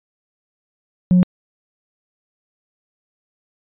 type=tone; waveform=sine; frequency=180.5 Hz; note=F#3; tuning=43 cents flat; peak=-7 dBFS; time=1.11-1.23 s; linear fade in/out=0 ms; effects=tanh soft clip ceiling -7 dBFS + resampled to 8000 Hz